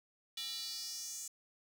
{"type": "tone with high-pass filter sweep", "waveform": "square", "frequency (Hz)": 265.4, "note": "C4", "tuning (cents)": 25, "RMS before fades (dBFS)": -43, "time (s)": [0.37, 1.28], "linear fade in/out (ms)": 5, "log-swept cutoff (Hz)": [3500, 7100], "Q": 4.3, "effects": ["10-bit"]}